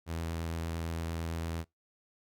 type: tone with vibrato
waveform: sawtooth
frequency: 82.6 Hz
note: E2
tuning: 4 cents sharp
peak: -30 dBFS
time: 0.06-1.65 s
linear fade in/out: 50 ms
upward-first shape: square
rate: 8.8 Hz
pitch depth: 10 cents each way
effects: noise-tail reverb RT60 0.2 s tail -25 dB re dry